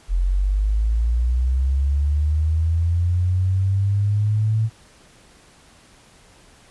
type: linear sweep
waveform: sine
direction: up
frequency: 42.66 to 111.8 Hz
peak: -16 dBFS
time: 0.08-4.7 s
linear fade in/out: 50 ms
effects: pink hiss -51 dBFS RMS until 6.7 s + resampled to 24000 Hz